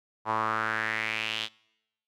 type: tone with band-pass filter sweep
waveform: sawtooth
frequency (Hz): 110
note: A2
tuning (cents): 0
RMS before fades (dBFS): -30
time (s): 0.25-1.49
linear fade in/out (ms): 50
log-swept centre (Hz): 960 to 3400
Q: 4.1
effects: noise-tail reverb RT60 0.9 s tail -25 dB re dry